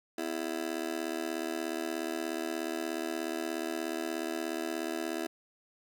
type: tone with amplitude modulation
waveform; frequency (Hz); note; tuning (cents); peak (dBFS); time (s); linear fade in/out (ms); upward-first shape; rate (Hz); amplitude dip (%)
30% pulse; 331.9; E4; +12; -26; 0.18-5.27; 5; sine; 76.8; 100
effects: none